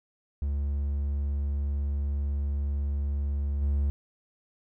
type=tone with level steps; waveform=triangle; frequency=71 Hz; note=C#2; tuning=42 cents sharp; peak=-24 / -21 dBFS; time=0.42-3.9 s; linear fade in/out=0 ms; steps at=3.61 s; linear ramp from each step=20 ms; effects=none